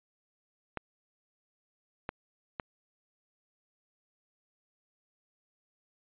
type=clicks; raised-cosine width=0.5 ms; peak=-19 dBFS; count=3; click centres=0.773 / 2.091 / 2.598 s; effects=resampled to 8000 Hz